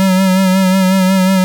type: tone with vibrato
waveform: square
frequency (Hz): 188.6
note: F#3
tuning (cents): +33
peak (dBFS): -9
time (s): 0-1.44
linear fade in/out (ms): 0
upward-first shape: sine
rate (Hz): 5.5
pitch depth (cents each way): 38
effects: 8-bit